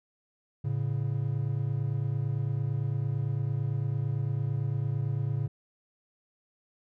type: tone pair together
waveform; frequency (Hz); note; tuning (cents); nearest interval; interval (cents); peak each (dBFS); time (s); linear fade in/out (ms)
triangle; 111.2 / 140.1; A2 / C#3; +19 / +19; major third; 400; -28; 0.64-5.48; 10
effects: none